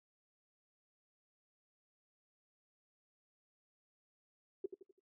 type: tone with echo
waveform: sine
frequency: 378.9 Hz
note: F#4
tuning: 41 cents sharp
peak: -34 dBFS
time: 4.64-4.66 s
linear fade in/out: 5 ms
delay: 84 ms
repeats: 4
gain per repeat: -8 dB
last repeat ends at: 4.996 s
effects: noise-tail reverb RT60 0.1 s tail -20 dB re dry